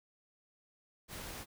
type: noise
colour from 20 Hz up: pink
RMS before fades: -45 dBFS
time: 1.08-1.46 s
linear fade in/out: 50 ms
effects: none